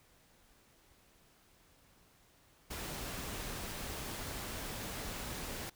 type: noise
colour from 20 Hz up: pink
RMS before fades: -42 dBFS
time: 2.7-5.7 s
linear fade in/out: 10 ms
effects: pink hiss -66 dBFS RMS until 5.75 s